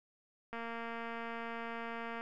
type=click train; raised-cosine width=0.5 ms; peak=-28 dBFS; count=389; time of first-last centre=0.53-2.21 s; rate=231 Hz; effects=none